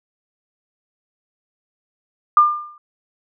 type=tone with exponential decay; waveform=sine; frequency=1200 Hz; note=D6; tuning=37 cents sharp; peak=-5 dBFS; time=2.37-2.78 s; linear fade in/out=2 ms; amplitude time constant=89 ms; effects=none